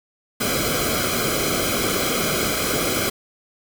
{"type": "noise with comb filter", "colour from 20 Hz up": "pink", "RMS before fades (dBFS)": -22, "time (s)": [0.4, 3.1], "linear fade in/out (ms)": 10, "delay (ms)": 1.1, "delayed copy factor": -0.85, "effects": []}